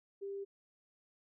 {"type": "tone", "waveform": "sine", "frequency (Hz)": 396.4, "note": "G4", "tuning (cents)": 19, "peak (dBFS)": -39, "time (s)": [0.21, 0.45], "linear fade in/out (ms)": 20, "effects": []}